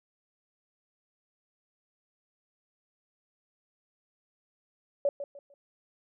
sine tone with echo, 567 Hz, C#5, 39 cents sharp, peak -22 dBFS, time 5.05-5.09 s, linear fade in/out 2 ms, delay 150 ms, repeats 3, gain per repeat -11 dB, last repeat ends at 5.54 s, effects none

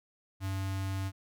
square tone with notch filter, 96.4 Hz, G2, 28 cents flat, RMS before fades -34 dBFS, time 0.4-1.12 s, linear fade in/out 50 ms, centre 460 Hz, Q 1.7, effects none

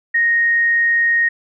sine tone, 1864.7 Hz, A#6, in tune, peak -12 dBFS, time 0.14-1.29 s, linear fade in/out 10 ms, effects none

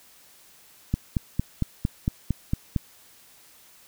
click train, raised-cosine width 5 ms, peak -10 dBFS, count 9, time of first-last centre 0.94-2.762 s, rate 4.39 Hz, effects white hiss -54 dBFS RMS until 3.87 s

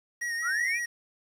square tone with vibrato, 1879 Hz, A#6, 13 cents sharp, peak -30 dBFS, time 0.21-0.86 s, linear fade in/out 10 ms, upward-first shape sine, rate 5.5 Hz, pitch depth 36 cents each way
sine linear sweep, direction up, 1244.5 to 2489 Hz, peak -27 dBFS, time 0.42-0.8 s, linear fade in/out 50 ms
effects low-pass 10000 Hz 12 dB/octave + 9-bit

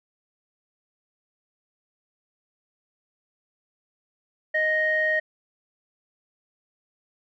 square tone with low-pass filter, 622.3 Hz, D#5, in tune, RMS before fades -23 dBFS, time 4.54-5.2 s, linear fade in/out 10 ms, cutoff 1800 Hz, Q 6.7, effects none

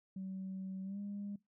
sine tone with pitch glide, 190 to 202.5 Hz, F#3 to G#3, +46 to -43 cents, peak -39 dBFS, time 0.16-1.36 s, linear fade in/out 5 ms, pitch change +111 cents, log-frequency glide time 0.83-0.99 s, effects noise-tail reverb RT60 0.2 s tail -21 dB re dry + tanh soft clip ceiling -36 dBFS

